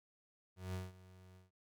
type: tone with ADSR envelope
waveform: 35% pulse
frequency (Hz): 92.5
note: F#2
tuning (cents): 0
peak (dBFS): -37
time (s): 0.56-1.51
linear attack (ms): 180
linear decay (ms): 180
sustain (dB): -19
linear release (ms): 150
effects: none